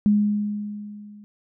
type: tone with level ramp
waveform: sine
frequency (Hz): 207.7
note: G#3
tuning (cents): 0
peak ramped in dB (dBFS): -13 to -42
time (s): 0.06-1.24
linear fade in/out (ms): 0
effects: none